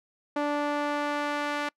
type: tone with band-pass filter sweep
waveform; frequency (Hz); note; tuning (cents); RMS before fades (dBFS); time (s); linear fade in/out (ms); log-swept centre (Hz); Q
sawtooth; 292.3; D4; -8; -29; 0.36-1.69; 5; 740 to 1600; 0.79
effects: noise-tail reverb RT60 0.1 s tail -26 dB re dry